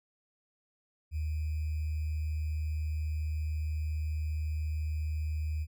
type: tone with sample-and-hold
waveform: sine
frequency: 77.2 Hz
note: D#2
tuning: 13 cents flat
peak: -30 dBFS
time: 1.11-5.67 s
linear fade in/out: 50 ms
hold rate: 2450 Hz
effects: none